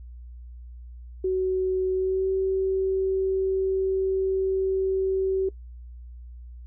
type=tone with pitch glide; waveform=sine; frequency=374 to 381.9 Hz; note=F#4 to G4; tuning=+19 to -45 cents; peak=-21 dBFS; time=1.24-5.49 s; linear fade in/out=5 ms; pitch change=+36 cents; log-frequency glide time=1.93-2.29 s; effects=noise-tail reverb RT60 0.1 s tail -19 dB re dry + added 60 Hz sine -39 dBFS peak until 6.66 s